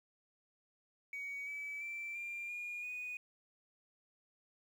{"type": "tone with pitch steps", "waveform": "sine", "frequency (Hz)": [2252, 2295, 2340, 2385, 2430, 2477], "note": ["C#7", "D7", "D7", "D7", "D#7", "D#7"], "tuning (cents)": [27, -40, -7, 26, -42, -8], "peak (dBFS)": -39, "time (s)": [1.13, 3.17], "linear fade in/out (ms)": 2, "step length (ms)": 340, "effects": ["tanh soft clip ceiling -37 dBFS", "11-bit"]}